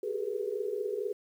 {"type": "tone cluster", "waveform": "sine", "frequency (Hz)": [383.6, 399.1, 423.3, 485.9], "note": ["G4", "G4", "G#4", "B4"], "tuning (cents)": [-37, 31, 33, -28], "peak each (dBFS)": [-38, -38, -34, -37], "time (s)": [0.03, 1.13], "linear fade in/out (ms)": 5, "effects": ["10-bit"]}